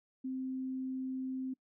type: tone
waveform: sine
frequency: 260.7 Hz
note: C4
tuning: 6 cents flat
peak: -35 dBFS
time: 0.24-1.54 s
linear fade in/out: 10 ms
effects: noise-tail reverb RT60 0.1 s tail -24 dB re dry